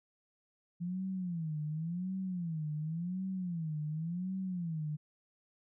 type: tone with vibrato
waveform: sine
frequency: 169.4 Hz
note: E3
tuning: 48 cents sharp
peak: -34 dBFS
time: 0.8-4.97 s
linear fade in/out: 20 ms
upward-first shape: sine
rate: 0.91 Hz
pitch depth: 200 cents each way
effects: none